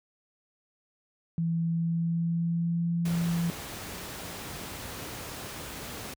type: tone with pitch glide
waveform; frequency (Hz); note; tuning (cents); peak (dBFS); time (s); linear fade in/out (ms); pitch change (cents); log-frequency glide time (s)
sine; 166.3 to 169.79; E3 to F3; +16 to -49; -25; 1.38-3.5; 0; +35; 1.69-2.91
type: noise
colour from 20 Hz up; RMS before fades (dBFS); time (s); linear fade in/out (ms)
pink; -39; 3.05-6.14; 5
effects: high-pass 60 Hz 12 dB/octave